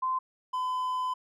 sine / triangle tone pair in turn, 1033 / 1013.5 Hz, C6 / B5, -22 / +45 cents, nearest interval unison, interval 33 cents, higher first, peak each -26 dBFS, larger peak neither, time 0.02-0.19 / 0.53-1.14 s, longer second, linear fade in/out 10 ms, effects none

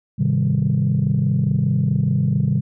sine chord, Ab major seventh, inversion none, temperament equal, 103.83 / 130.81 / 155.56 / 196 Hz, Ab2 / C3 / Eb3 / G3, 0 / 0 / 0 / 0 cents, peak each -24 / -18 / -20 / -21 dBFS, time 0.18-2.61 s, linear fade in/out 20 ms, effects tanh soft clip ceiling -9 dBFS

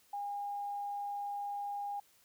sine tone, 812 Hz, G#5, 39 cents flat, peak -36 dBFS, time 0.13-2 s, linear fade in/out 5 ms, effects white hiss -67 dBFS RMS until 2.24 s

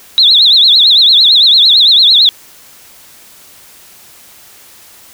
sine tone with vibrato, 3787 Hz, A#7, 27 cents sharp, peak -3 dBFS, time 0.18-2.29 s, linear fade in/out 0 ms, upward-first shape triangle, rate 8.9 Hz, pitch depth 230 cents each way, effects white hiss -39 dBFS RMS until 5.13 s

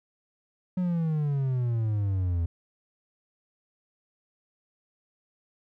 triangle exponential sweep, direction down, 185 to 82.41 Hz, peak -22 dBFS, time 0.77-2.46 s, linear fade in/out 5 ms, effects none

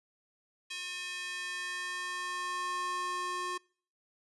square tone with high-pass filter sweep, 360 Hz, F#4, 47 cents flat, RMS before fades -37 dBFS, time 0.7-3.58 s, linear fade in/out 10 ms, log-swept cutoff 2700 to 740 Hz, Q 2.1, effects noise-tail reverb RT60 0.5 s tail -26 dB re dry + resampled to 24000 Hz

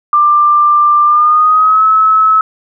sine tone with pitch glide, 1187 to 1294.4 Hz, D6 to E6, +18 to -32 cents, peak -5 dBFS, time 0.13-2.41 s, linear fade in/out 2 ms, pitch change +150 cents, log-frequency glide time 1.04-1.84 s, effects none

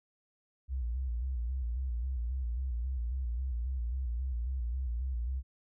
sine tone with vibrato, 61.8 Hz, B1, 2 cents sharp, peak -31 dBFS, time 0.68-5.43 s, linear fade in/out 50 ms, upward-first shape square, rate 3.7 Hz, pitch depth 95 cents each way, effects none

